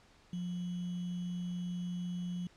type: tone with sample-and-hold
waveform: sine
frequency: 177.3 Hz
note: F3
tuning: 26 cents sharp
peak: -35 dBFS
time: 0.33-2.47 s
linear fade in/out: 2 ms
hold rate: 3150 Hz
effects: pink hiss -63 dBFS RMS until 2.56 s + low-pass 6000 Hz 12 dB/octave